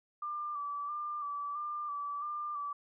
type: tone with vibrato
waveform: sine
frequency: 1174.7 Hz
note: D6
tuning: in tune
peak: -35 dBFS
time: 0.22-2.73 s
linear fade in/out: 5 ms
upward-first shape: square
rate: 1.5 Hz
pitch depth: 30 cents each way
effects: none